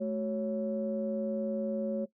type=tone cluster; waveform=sine; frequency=217.2 / 375.5 / 554 Hz; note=A3 / F#4 / C#5; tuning=-22 / +26 / -1 cents; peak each=-32 / -39 / -32 dBFS; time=0-2.06 s; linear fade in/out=20 ms; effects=noise-tail reverb RT60 0.1 s tail -17 dB re dry + tanh soft clip ceiling -21 dBFS